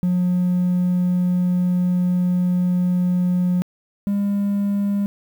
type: tone pair in turn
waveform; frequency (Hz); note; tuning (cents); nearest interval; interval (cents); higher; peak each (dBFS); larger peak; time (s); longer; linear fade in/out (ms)
triangle; 179.6 / 201.6; F3 / G3; +49 / +49; major second; 200; second; -13 / -15; first; 0.03-3.62 / 4.07-5.06; first; 0
effects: tanh soft clip ceiling -11 dBFS + 8-bit